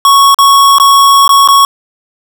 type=tone with dropouts; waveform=square; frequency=1108.7 Hz; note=C#6; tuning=in tune; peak=-3 dBFS; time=0.05-1.65 s; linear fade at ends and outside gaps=1 ms; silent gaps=0.345-0.387 / 0.784-0.799 / 1.278-1.292 / 1.476-1.486 s; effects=none